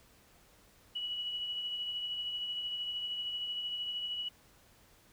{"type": "tone with tremolo", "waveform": "sine", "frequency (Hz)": 2934, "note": "F#7", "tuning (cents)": -15, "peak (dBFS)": -33, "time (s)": [0.95, 4.29], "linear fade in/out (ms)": 10, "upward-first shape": "triangle", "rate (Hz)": 13, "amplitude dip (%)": 40, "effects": ["pink hiss -63 dBFS RMS until 5.12 s"]}